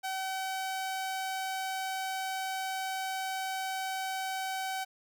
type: tone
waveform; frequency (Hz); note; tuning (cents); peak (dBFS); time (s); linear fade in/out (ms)
sawtooth; 762; G5; -49; -29; 0.03-4.85; 20
effects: none